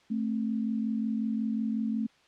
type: tone pair together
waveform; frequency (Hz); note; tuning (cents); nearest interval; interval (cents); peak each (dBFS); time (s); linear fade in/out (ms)
sine; 220 / 265.5; A3 / C4; 0 / +25; minor third; 325; -28 / -34; 0.1-2.07; 10
effects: white hiss -62 dBFS RMS until 2.27 s + low-pass 4000 Hz 12 dB/octave